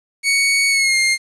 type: tone with pitch glide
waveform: sawtooth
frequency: 2229 to 2120 Hz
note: C#7 to C7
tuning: +9 to +22 cents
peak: -10 dBFS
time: 0.23-1.18 s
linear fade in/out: 50 ms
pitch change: -87 cents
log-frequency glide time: 0.69-0.97 s
effects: resampled to 24000 Hz + 8-bit